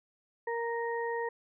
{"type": "harmonic tone", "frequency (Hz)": 466.2, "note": "A#4", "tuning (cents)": 0, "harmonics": [1, 2, 4], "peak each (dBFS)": [-33, -36, -39], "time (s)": [0.47, 1.29], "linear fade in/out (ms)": 5, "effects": []}